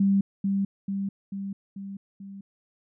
sine tone with echo, 196.8 Hz, G3, 7 cents sharp, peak -18 dBFS, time 0-0.21 s, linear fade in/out 5 ms, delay 440 ms, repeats 5, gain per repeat -4 dB, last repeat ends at 2.41 s, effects none

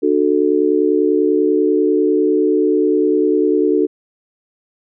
sine chord, D major, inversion none, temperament equal with one note detuned, 299.8 / 370 / 440 Hz, D4 / F#4 / A4, +36 / 0 / 0 cents, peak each -16 dBFS, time 0.02-3.87 s, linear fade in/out 20 ms, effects none

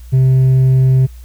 triangle tone with hard clipping, 130.81 Hz, C3, in tune, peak -6 dBFS, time 0.12-1.07 s, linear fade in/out 20 ms, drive 1 dB, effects added 60 Hz sine -31 dBFS peak until 1.24 s + white hiss -49 dBFS RMS until 1.24 s

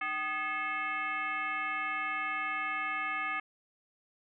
sine tone with frequency modulation, 1700 Hz, G#6, 40 cents sharp, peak -31 dBFS, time 0.01-3.4 s, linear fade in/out 5 ms, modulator 465 Hz, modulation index 1.7, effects none

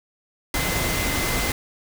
sine tone in noise, 2057 Hz, C7, 30 cents flat, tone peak -30 dBFS, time 0.54-1.52 s, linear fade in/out 2 ms, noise pink, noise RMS -24 dBFS, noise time 0.54-1.52 s, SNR -9 dB, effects none

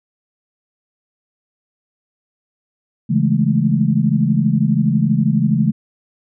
sine chord, A major seventh, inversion first, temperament equal, 138.59 / 164.81 / 207.7 / 220 Hz, C#3 / E3 / G#3 / A3, 0 / 0 / 0 / 0 cents, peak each -18 dBFS, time 3.09-5.72 s, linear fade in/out 20 ms, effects none

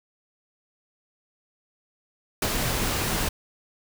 pink noise with ADSR envelope, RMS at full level -23 dBFS, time 2.42-3.29 s, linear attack 4 ms, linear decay 40 ms, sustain -3 dB, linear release 8 ms, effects none

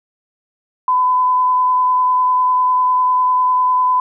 sine tone with vibrato, 1007 Hz, B5, 33 cents sharp, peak -11 dBFS, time 0.88-4 s, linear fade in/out 2 ms, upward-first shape sine, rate 10 Hz, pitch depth 10 cents each way, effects none

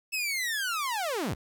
sawtooth linear sweep, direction down, 2637 to 48.5 Hz, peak -25 dBFS, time 0.12-1.35 s, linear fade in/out 20 ms, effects 10-bit

